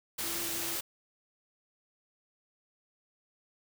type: tone in noise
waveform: sine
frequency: 336.7 Hz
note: E4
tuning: 37 cents sharp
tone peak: -44 dBFS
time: 0.23-0.76 s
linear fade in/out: 10 ms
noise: white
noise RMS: -35 dBFS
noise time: 0.18-0.81 s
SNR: -12 dB
effects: none